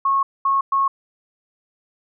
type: tone bursts at uneven times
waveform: sine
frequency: 1094 Hz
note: C#6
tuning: 23 cents flat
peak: -15 dBFS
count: 3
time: 0.05-0.23 / 0.45-0.61 / 0.72-0.88 s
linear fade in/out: 5 ms
effects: none